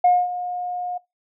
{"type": "tone with ADSR envelope", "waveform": "sine", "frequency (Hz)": 717, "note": "F5", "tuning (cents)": 45, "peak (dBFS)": -10, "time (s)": [0.04, 0.98], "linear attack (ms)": 6, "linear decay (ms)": 230, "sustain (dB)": -15, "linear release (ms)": 9, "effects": ["noise-tail reverb RT60 0.2 s tail -22 dB re dry", "tanh soft clip ceiling -8 dBFS"]}